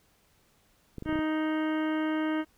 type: clicks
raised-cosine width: 3 ms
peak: -25 dBFS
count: 7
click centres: 0.983 / 1.024 / 1.06 / 1.092 / 1.127 / 1.157 / 1.191 s
type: harmonic tone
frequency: 311.7 Hz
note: D#4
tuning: 3 cents sharp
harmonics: 1 / 2 / 3 / 4 / 5 / 6 / 7 / 9 / 10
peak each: -27 / -37 / -40 / -41 / -40 / -44 / -45 / -49 / -51 dBFS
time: 1.05-2.45 s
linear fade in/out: 50 ms
effects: pink hiss -66 dBFS RMS until 2.57 s